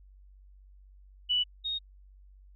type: tone pair in turn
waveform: sine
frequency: 2960 / 3729 Hz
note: F#7 / A#7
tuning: 0 / 0 cents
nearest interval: major third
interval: 400 cents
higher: second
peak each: -24 / -30 dBFS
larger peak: first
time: 1.29-1.44 / 1.64-1.79 s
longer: neither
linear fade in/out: 20 ms
effects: added 48 Hz sine -52 dBFS peak until 2.55 s